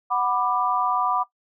sine chord, B minor, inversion second, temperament just, 740.8 / 987.8 / 1185.3 Hz, F#5 / B5 / D6, +2 / 0 / +16 cents, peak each -25 / -25 / -23 dBFS, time 0.1-1.24 s, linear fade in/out 20 ms, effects noise-tail reverb RT60 0.1 s tail -17 dB re dry

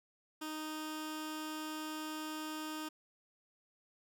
15% pulse tone with notch filter, 310 Hz, D#4, 6 cents flat, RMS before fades -42 dBFS, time 0.41-2.89 s, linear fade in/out 10 ms, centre 690 Hz, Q 1.3, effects none

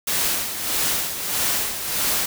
white noise with tremolo, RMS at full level -21 dBFS, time 0.07-2.26 s, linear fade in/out 5 ms, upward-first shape sine, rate 1.6 Hz, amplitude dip 60%, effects none

